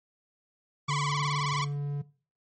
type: tone with pitch glide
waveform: triangle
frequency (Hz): 144.9 to 143.65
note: D3 to D3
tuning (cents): -23 to -38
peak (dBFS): -26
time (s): 0.88-2.02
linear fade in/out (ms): 10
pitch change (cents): -15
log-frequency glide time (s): 1.4-1.49
type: tone with vibrato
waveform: sawtooth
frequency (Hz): 1067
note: C6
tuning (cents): +34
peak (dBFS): -25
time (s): 0.88-1.65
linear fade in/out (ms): 10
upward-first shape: sine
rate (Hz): 19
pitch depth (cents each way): 140
effects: noise-tail reverb RT60 0.4 s tail -19 dB re dry + MP3 32 kbps